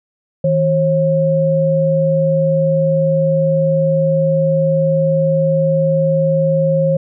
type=tone pair together; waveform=sine; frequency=159.85 / 540 Hz; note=D#3 / C#5; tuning=+47 / -45 cents; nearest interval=octave + major sixth; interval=2108 cents; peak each=-15 / -13 dBFS; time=0.44-6.97 s; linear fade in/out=5 ms; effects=none